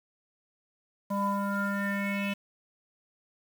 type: tone with low-pass filter sweep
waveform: square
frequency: 200 Hz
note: G3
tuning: 35 cents sharp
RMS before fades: -30 dBFS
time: 1.1-2.34 s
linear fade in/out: 10 ms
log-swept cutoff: 870 to 2800 Hz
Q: 7
effects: 8-bit